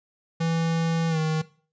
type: tone with pitch glide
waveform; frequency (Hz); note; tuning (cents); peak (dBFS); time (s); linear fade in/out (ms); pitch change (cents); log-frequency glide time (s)
square; 164.81 to 157.37; E3 to D#3; 0 to +20; -23; 0.4-1.42; 10; -80; 1.09-1.18
effects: noise-tail reverb RT60 0.4 s tail -18 dB re dry + resampled to 16000 Hz